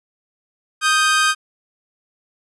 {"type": "tone pair together", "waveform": "sawtooth", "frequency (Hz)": [1243.7, 1571], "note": ["D#6", "G6"], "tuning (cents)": [-1, 3], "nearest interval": "major third", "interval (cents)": 404, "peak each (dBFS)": -13, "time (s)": [0.81, 1.35], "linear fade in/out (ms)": 50, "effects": ["resampled to 24000 Hz"]}